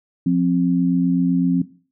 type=tone pair together; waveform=sine; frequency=176.3 / 264.2 Hz; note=F3 / C4; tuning=+17 / +17 cents; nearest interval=perfect fifth; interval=700 cents; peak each=-17 / -17 dBFS; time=0.26-1.62 s; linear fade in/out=5 ms; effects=noise-tail reverb RT60 0.4 s tail -18 dB re dry